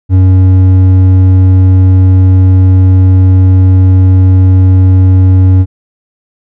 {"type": "tone with hard clipping", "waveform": "sine", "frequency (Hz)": 93.3, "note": "F#2", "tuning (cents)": 15, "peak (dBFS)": -3, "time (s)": [0.09, 5.66], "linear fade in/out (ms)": 50, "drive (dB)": 6, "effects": []}